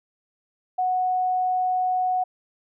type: tone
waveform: sine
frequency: 737 Hz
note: F#5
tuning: 7 cents flat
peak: -20 dBFS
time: 0.78-2.24 s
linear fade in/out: 10 ms
effects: none